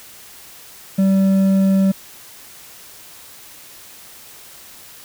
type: tone with hard clipping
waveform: sine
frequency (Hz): 192.9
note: G3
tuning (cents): -28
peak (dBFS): -13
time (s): 0.98-1.92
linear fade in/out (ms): 10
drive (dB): 5
effects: white hiss -41 dBFS RMS until 5.04 s